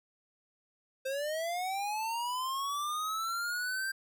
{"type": "linear sweep", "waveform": "square", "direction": "up", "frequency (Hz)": [520, 1583], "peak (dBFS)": -33, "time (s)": [1.05, 3.92], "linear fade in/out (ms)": 10, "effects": []}